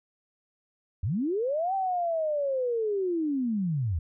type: linear two-way sweep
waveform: sine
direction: up then down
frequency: 73.42 to 784 to 73.42 Hz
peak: -25 dBFS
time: 1.03-3.99 s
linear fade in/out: 5 ms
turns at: 1.74 s
effects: none